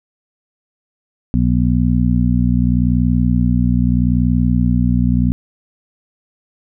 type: harmonic tone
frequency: 60.8 Hz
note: B1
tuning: 26 cents flat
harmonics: 1 / 2 / 3 / 4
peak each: -17 / -17 / -17 / -17 dBFS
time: 1.34-5.32 s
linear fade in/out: 0 ms
effects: none